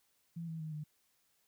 sine tone with pitch steps, 167.5 / 161.98 / 156.64 / 151.48 Hz, E3 / E3 / D#3 / D#3, +28 / -30 / +12 / -46 cents, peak -39 dBFS, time 0.36-0.84 s, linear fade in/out 10 ms, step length 120 ms, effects white hiss -75 dBFS RMS until 1.47 s

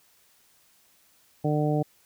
harmonic tone, 150 Hz, D3, 37 cents sharp, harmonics 1 / 2 / 3 / 4 / 5, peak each -25 / -28 / -30 / -31 / -32 dBFS, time 1.44-1.83 s, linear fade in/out 10 ms, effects white hiss -62 dBFS RMS until 2.05 s

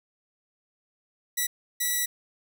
5% pulse tone bursts at uneven times, 1952 Hz, B6, 21 cents flat, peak -14 dBFS, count 2, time 1.37-1.47 / 1.8-2.06 s, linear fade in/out 10 ms, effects none

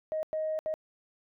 sine tone bursts at uneven times, 626 Hz, D#5, 10 cents sharp, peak -28 dBFS, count 3, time 0.12-0.23 / 0.33-0.59 / 0.66-0.74 s, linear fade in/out 0 ms, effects tanh soft clip ceiling -24 dBFS

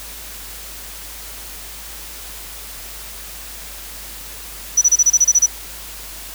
sine tone bursts, 5920 Hz, F#8, in tune, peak -8 dBFS, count 10, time 4.77-5.463 s, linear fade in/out 10 ms, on 45 ms, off 27 ms, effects added 50 Hz sine -39 dBFS peak until 6.34 s + white hiss -34 dBFS RMS until 6.34 s

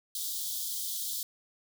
white high-pass noise, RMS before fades -35 dBFS, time 0.15-1.23 s, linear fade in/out 2 ms, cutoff 3200 Hz, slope 96 dB/octave, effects none

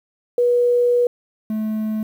sine / triangle tone pair in turn, 485.6 / 216.7 Hz, B4 / A3, -29 / -26 cents, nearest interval octave + major second, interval 1397 cents, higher first, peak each -13 / -18 dBFS, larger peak first, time 0.38-1.07 / 1.5-2.03 s, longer first, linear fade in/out 2 ms, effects 8-bit

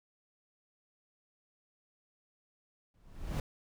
brown noise with exponential growth, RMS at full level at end -28 dBFS, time 2.94-3.4 s, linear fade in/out 2 ms, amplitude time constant 100 ms, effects none

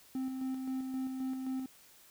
triangle tone with tremolo, 261.6 Hz, C4, in tune, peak -31 dBFS, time 0.15-1.66 s, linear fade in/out 2 ms, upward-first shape square, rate 3.8 Hz, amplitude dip 35%, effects white hiss -60 dBFS RMS until 2.1 s

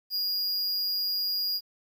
square tone, 4855 Hz, D#8, 43 cents flat, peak -27 dBFS, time 0.1-1.61 s, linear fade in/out 50 ms, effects 10-bit

